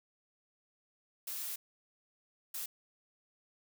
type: noise bursts at uneven times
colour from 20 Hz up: blue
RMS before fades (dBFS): -40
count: 2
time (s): 1.27-1.56 / 2.54-2.66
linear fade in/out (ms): 5
effects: none